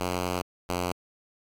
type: tone pair in turn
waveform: 5% pulse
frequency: 90 / 88.97 Hz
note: F#2 / F2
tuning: -47 / +33 cents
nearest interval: unison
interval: 20 cents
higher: first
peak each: -16 dBFS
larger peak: neither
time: 0-0.42 / 0.69-0.92 s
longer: first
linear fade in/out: 5 ms
effects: AAC 48 kbps